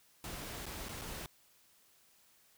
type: noise with dropouts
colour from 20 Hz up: pink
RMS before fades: -44 dBFS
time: 0.24-1.26 s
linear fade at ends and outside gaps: 1 ms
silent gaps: 0.657-0.664 / 0.886-0.891 / 1.013-1.017 s
effects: white hiss -67 dBFS RMS until 2.57 s